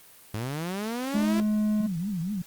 sawtooth linear sweep, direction up, 101.2 to 340 Hz, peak -25 dBFS, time 0.34-1.4 s, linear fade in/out 0 ms
triangle tone, 212.2 Hz, G#3, 38 cents sharp, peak -20 dBFS, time 1.14-1.87 s, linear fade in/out 10 ms
sine tone with vibrato, 185.3 Hz, F#3, 3 cents sharp, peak -27 dBFS, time 1.8-2.42 s, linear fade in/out 5 ms, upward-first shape triangle, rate 4.3 Hz, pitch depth 280 cents each way
effects white hiss -52 dBFS RMS until 2.46 s + Opus 32 kbps

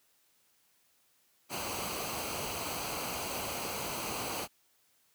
pink noise with comb filter, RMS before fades -37 dBFS, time 1.49-4.48 s, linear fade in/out 50 ms, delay 0.56 ms, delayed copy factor -0.6, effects white hiss -70 dBFS RMS until 5.14 s + high-pass 60 Hz 12 dB/octave

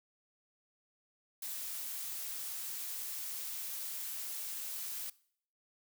blue noise, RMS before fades -41 dBFS, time 1.42-5.1 s, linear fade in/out 5 ms, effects noise-tail reverb RT60 0.6 s tail -21 dB re dry

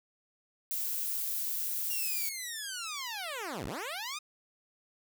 violet noise, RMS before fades -34 dBFS, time 0.71-2.29 s, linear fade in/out 0 ms
10% pulse linear two-way sweep, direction down then up, 2829 to 48.57 to 1263 Hz, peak -28 dBFS, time 1.9-4.19 s, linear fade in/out 10 ms, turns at 3.66 s
effects none

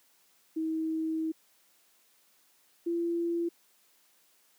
sine tone pair in turn, 319.6 / 339.9 Hz, D#4 / F4, +47 / -47 cents, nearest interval minor second, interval 106 cents, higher second, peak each -28 / -27 dBFS, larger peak second, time 0.56-1.32 / 2.86-3.49 s, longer first, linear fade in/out 10 ms, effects white hiss -66 dBFS RMS until 4.58 s + high-pass 200 Hz 12 dB/octave

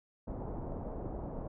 pink low-pass noise, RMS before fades -40 dBFS, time 0.27-1.48 s, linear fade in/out 10 ms, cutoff 820 Hz, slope 24 dB/octave, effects none

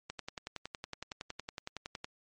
click train, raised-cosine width 0.2 ms, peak -22 dBFS, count 22, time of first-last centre 0.1-2.044 s, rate 10.8 Hz, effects MP3 48 kbps

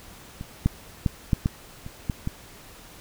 clicks, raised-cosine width 5 ms, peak -22 / -7 / -9 / -7 / -9 / -24 / -12 / -14 dBFS, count 8, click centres 0.411 / 0.66 / 1.062 / 1.332 / 1.459 / 1.864 / 2.098 / 2.274 s, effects pink hiss -47 dBFS RMS until 3 s

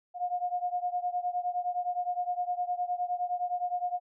sine beating tone pair, 712 / 721.7 Hz, F5 / F#5, +33 / -43 cents, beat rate 9.7 Hz, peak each -31 / -33 dBFS, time 0.14-4 s, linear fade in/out 50 ms, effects none

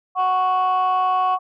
sine tone pair together, 740 / 1108.7 Hz, F#5 / C#6, 0 / 0 cents, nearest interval perfect fifth, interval 700 cents, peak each -17 dBFS, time 0.15-1.39 s, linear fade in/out 50 ms, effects tanh soft clip ceiling -13 dBFS

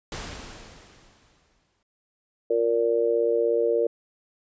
pink noise with exponential decay, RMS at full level -33 dBFS, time 0.12-1.83 s, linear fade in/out 2 ms, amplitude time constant 370 ms
harmonic tone, 116.54 Hz, A#2, in tune, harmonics 3 / 4 / 5, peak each -28 / -21 / -27 dBFS, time 2.5-3.87 s, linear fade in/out 5 ms
effects resampled to 16000 Hz

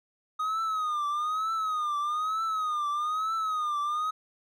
triangle tone with vibrato, 1244.5 Hz, D#6, in tune, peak -25 dBFS, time 0.39-4.11 s, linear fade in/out 10 ms, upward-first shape triangle, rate 1.1 Hz, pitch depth 120 cents each way, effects none

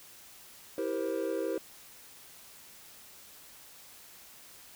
triangle chord, C dominant seventh, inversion first, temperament just, 327 / 392.4 / 470.9 / 523.3 Hz, E4 / G4 / Bb4 / C5, -14 / +2 / +18 / 0 cents, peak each -34 dBFS, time 0.78-1.58 s, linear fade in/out 2 ms, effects white hiss -53 dBFS RMS until 4.75 s

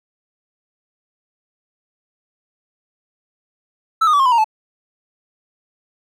triangle tone with pitch steps, 1318.5 / 1230.2 / 1147.8 / 1071 / 999.2 / 932.3 / 869.9 Hz, E6 / D#6 / D6 / C6 / B5 / A#5 / A5, 0 / -20 / -40 / +40 / +20 / 0 / -20 cents, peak -9 dBFS, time 4.01-4.444 s, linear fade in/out 10 ms, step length 62 ms, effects none

